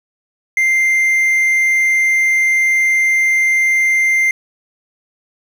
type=tone; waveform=triangle; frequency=2093 Hz; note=C7; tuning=in tune; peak=-9 dBFS; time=0.57-4.31 s; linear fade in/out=2 ms; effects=7-bit